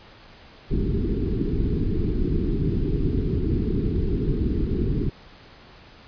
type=low-pass noise; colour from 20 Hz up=pink; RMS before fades=-23 dBFS; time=0.7-5.1 s; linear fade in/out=20 ms; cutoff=430 Hz; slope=96 dB/octave; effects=pink hiss -48 dBFS RMS until 6.07 s + resampled to 11025 Hz